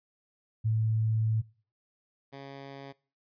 sine / 10% pulse tone pair in turn, 110.5 / 137.92 Hz, A2 / C#3, +8 / -8 cents, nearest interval major third, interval 384 cents, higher second, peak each -24 / -34 dBFS, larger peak first, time 0.64-1.42 / 2.32-2.93 s, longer first, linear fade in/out 20 ms, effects noise-tail reverb RT60 0.4 s tail -22 dB re dry + resampled to 11025 Hz

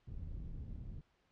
pink low-pass noise, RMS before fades -45 dBFS, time 0.07-1.01 s, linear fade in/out 10 ms, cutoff 130 Hz, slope 12 dB/octave, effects pink hiss -75 dBFS RMS until 1.31 s + low-pass 4000 Hz 12 dB/octave

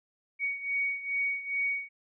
sine beating tone pair, 2241 / 2243.4 Hz, C#7 / C#7, +18 / +20 cents, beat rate 2.4 Hz, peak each -30 / -34 dBFS, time 0.39-1.89 s, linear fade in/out 50 ms, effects none

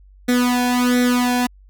sawtooth tone with flanger, 246.9 Hz, B3, in tune, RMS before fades -17 dBFS, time 0.28-1.47 s, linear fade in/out 10 ms, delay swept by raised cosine 0.52 to 1.22 ms, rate 1.4 Hz, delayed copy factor +0.9, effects added 48 Hz sine -44 dBFS peak until 1.69 s

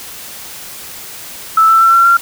sine tone with pitch steps, 1315 / 1330.3 / 1345.7 / 1361.4 / 1377.2 Hz, E6 / E6 / E6 / F6 / F6, -5 / +15 / +35 / -45 / -25 cents, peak -5 dBFS, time 1.57-2.17 s, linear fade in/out 5 ms, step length 120 ms, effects white hiss -30 dBFS RMS until 2.21 s

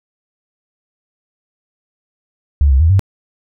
sine tone with pitch steps, 71.3 / 66.2 / 81 / 96.8 Hz, C#2 / C2 / E2 / G2, +49 / +21 / -30 / -21 cents, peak -7 dBFS, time 2.61-2.994 s, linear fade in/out 0 ms, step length 96 ms, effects none

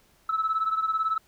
sine beating tone pair, 1302 / 1320 Hz, E6 / E6, -22 / +2 cents, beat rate 18 Hz, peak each -24 / -28 dBFS, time 0.29-1.18 s, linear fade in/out 5 ms, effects tanh soft clip ceiling -18 dBFS + pink hiss -62 dBFS RMS until 1.27 s

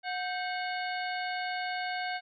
harmonic tone with a mistuned harmonic, 729 Hz, F#5, 26 cents flat, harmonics 1 / 2 / 3 / 4 / 5 / 6, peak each -34 / -37 / -40 / -45 / -47 / -44 dBFS, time 0.03-2.21 s, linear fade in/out 50 ms, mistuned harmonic 2, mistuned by +120 cents, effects none

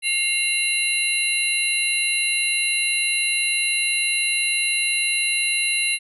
sine tone cluster, 2138 / 2764 / 4020 / 10610 Hz, C7 / F7 / B7 / E9, +37 / -19 / +30 / +10 cents, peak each -26 / -22 / -27 / -25 dBFS, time 0.02-5.99 s, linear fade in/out 50 ms, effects none

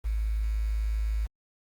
sine tone with quantisation, 53.5 Hz, A1, 48 cents flat, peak -25 dBFS, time 0.04-1.27 s, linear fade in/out 20 ms, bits 8, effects Opus 32 kbps

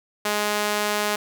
sawtooth tone with high-pass filter, 208.6 Hz, G#3, 8 cents sharp, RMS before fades -24 dBFS, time 0.25-1.16 s, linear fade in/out 5 ms, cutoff 530 Hz, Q 0.59, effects none

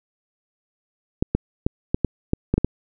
clicks, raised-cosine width 3 ms, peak -5 dBFS, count 9, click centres 1.225 / 1.35 / 1.665 / 1.945 / 2.047 / 2.334 / 2.54 / 2.58 / 2.646 s, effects none

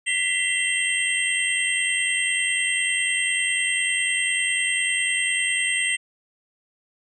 sine tone cluster, 1966 / 2056 / 2722 / 3156 / 8320 Hz, B6 / C7 / F7 / G7 / C9, -8 / -31 / -45 / +11 / -11 cents, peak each -27 dBFS, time 0.06-5.97 s, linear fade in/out 20 ms, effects none

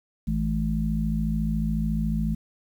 harmonic tone, 54 Hz, A1, 32 cents flat, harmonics 1 / 3 / 4, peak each -27 / -27 / -27 dBFS, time 0.27-2.35 s, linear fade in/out 10 ms, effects 9-bit

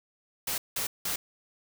white noise bursts, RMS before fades -31 dBFS, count 3, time 0.47-1.16 s, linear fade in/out 5 ms, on 110 ms, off 180 ms, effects none

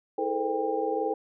sine tone cluster, 324 / 424.9 / 446.3 / 512 / 797 Hz, E4 / G#4 / A4 / C5 / G5, -30 / +40 / +25 / -38 / +28 cents, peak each -34 / -34 / -30 / -32 / -31 dBFS, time 0.18-1.14 s, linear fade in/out 5 ms, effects none

